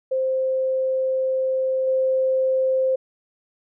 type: tone with level steps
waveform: sine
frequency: 523.3 Hz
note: C5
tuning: in tune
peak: -19 / -17 dBFS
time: 0.11-2.96 s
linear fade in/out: 10 ms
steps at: 1.87 s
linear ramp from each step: 5 ms
effects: none